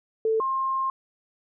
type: tone pair in turn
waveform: sine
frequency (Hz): 443 / 1062.8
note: A4 / C6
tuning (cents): +12 / +27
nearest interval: octave + minor third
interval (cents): 1515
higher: second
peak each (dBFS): -20 / -23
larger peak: first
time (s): 0.25-0.4 / 0.4-0.9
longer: second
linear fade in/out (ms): 2
effects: none